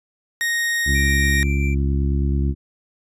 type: tone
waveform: 40% pulse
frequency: 1864.7 Hz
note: A#6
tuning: in tune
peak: -18 dBFS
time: 0.41-1.43 s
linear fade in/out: 0 ms
type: harmonic tone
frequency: 69.3 Hz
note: C#2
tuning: in tune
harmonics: 1 / 2 / 3 / 4 / 5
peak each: -18 / -24 / -28 / -30 / -32 dBFS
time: 0.85-2.55 s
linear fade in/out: 50 ms
type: tone with tremolo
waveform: triangle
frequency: 2349 Hz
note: D7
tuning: in tune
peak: -25 dBFS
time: 0.94-1.75 s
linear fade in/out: 20 ms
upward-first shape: triangle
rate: 7.4 Hz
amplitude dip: 40%
effects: resampled to 32000 Hz